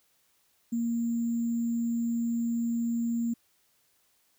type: tone with sample-and-hold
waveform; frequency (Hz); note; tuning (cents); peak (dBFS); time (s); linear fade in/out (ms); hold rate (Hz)
sine; 233.1; A#3; 0; -26; 0.72-3.34; 10; 7350
effects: white hiss -69 dBFS RMS until 4.38 s